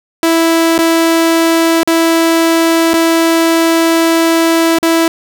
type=tone with dropouts; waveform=sawtooth; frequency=329.6 Hz; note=E4; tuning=in tune; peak=-4 dBFS; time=0.23-5.08 s; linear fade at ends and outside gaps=1 ms; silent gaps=0.78-0.789 / 1.832-1.875 / 2.935-2.94 / 4.786-4.828 s; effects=none